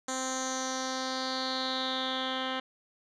10% pulse tone with low-pass filter sweep, 260.5 Hz, C4, 7 cents flat, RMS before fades -33 dBFS, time 0.08-2.6 s, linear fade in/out 5 ms, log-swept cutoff 7300 to 2900 Hz, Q 5.5, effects none

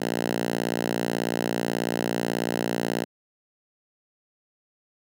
5% pulse tone with high-pass filter, 58.27 Hz, A#1, in tune, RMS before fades -27 dBFS, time 0-3.05 s, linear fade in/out 20 ms, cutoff 190 Hz, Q 1.2, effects none

